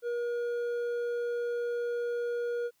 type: tone with hard clipping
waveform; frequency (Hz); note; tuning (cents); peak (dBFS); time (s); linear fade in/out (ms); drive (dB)
sine; 477.4; A#4; +41; -31; 0.02-2.71; 50; 5
effects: white hiss -72 dBFS RMS until 2.8 s